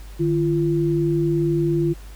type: tone pair together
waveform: sine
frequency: 151.94 / 341.1 Hz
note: D#3 / F4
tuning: -41 / -41 cents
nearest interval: octave + major second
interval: 1400 cents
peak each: -21 / -19 dBFS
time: 0.19-1.94 s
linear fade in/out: 20 ms
effects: added 50 Hz sine -36 dBFS peak until 2.15 s + pink hiss -48 dBFS RMS until 2.15 s